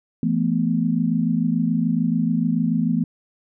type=chord; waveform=sine; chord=E suspended fourth; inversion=none; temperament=equal with one note detuned; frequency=168.18 / 220 / 246.9 Hz; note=E3 / A3 / B3; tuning=+35 / 0 / 0 cents; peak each=-22 dBFS; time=0.23-3.04 s; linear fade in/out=2 ms; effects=none